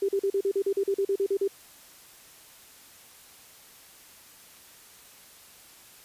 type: tone bursts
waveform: sine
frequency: 394.1 Hz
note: G4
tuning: 9 cents sharp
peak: -22 dBFS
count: 14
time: 0.02-1.478 s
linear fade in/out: 5 ms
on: 67 ms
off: 40 ms
effects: white hiss -52 dBFS RMS until 6.04 s + resampled to 32000 Hz